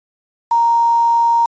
sine tone with quantisation, 932.3 Hz, A#5, in tune, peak -10 dBFS, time 0.51-1.46 s, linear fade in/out 5 ms, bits 5, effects resampled to 16000 Hz

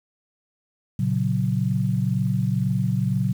sine chord, F# major, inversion first, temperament equal, 116.54 / 138.59 / 185 Hz, A#2 / C#3 / F#3, 0 / 0 / 0 cents, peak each -24 dBFS, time 0.99-3.33 s, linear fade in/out 5 ms, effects 8-bit

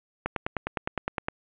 click train, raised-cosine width 0.5 ms, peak -12 dBFS, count 11, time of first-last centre 0.26-1.285 s, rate 9.76 Hz, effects resampled to 8000 Hz + 7-bit

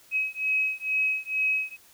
sine beating tone pair, 2548 / 2550.2 Hz, D#7 / D#7, +41 / +42 cents, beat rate 2.2 Hz, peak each -27 dBFS, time 0.11-1.77 s, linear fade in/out 50 ms, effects white hiss -56 dBFS RMS until 1.93 s

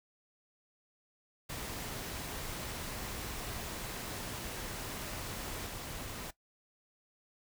pink noise with level steps, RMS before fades -41 / -43 dBFS, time 1.49-6.31 s, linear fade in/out 10 ms, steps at 5.66 s, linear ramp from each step 10 ms, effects noise-tail reverb RT60 0.1 s tail -18 dB re dry

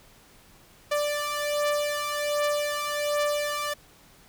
sawtooth beating tone pair, 587.3 / 588.6 Hz, D5 / D5, 0 / +4 cents, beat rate 1.3 Hz, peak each -26 / -23 dBFS, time 0.91-3.74 s, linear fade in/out 10 ms, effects pink hiss -55 dBFS RMS until 4.28 s

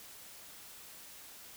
silence, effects white hiss -52 dBFS RMS until 1.56 s

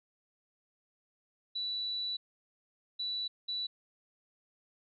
sine tone bursts at uneven times, 3951 Hz, B7, in tune, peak -33 dBFS, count 3, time 1.55-2.17 / 2.99-3.28 / 3.48-3.67 s, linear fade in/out 10 ms, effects none

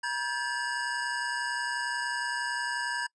square tone cluster, 958 / 1588 / 1719 Hz, A#5 / G6 / A6, +47 / +22 / -41 cents, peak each -35 / -35 / -34 dBFS, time 0.03-3.07 s, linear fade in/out 10 ms, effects noise-tail reverb RT60 0.1 s tail -25 dB re dry + resampled to 22050 Hz

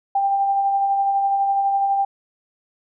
sine tone with tremolo, 791 Hz, G5, 15 cents sharp, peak -15 dBFS, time 0.15-2.05 s, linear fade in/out 5 ms, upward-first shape sine, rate 12 Hz, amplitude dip 30%, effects none

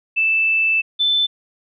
sine tone pair in turn, 2641 / 3525 Hz, E7 / A7, +3 / +2 cents, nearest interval perfect fourth, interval 499 cents, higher second, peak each -14 dBFS, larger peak neither, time 0.16-0.82 / 0.99-1.27 s, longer first, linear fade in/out 20 ms, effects none

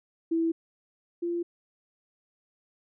sine tone pair in turn, 329.3 / 344.1 Hz, E4 / F4, -2 / -26 cents, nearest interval minor second, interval 76 cents, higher second, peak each -23 / -27 dBFS, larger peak first, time 0.31-0.52 / 1.22-1.43 s, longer neither, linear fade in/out 10 ms, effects none

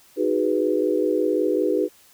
sine chord, G# minor seventh, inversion second, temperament equal, 311.1 / 370 / 415.3 / 493.9 Hz, D#4 / F#4 / G#4 / B4, 0 / 0 / 0 / 0 cents, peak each -24 dBFS, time 0.16-1.89 s, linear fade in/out 50 ms, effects white hiss -54 dBFS RMS until 2.13 s

